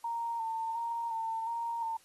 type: tone with vibrato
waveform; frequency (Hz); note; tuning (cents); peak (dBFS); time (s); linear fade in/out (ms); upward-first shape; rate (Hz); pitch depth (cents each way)
sine; 915; A#5; -32; -32; 0.04-1.97; 5; square; 1.4; 28
effects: white hiss -63 dBFS RMS until 2.04 s + AAC 32 kbps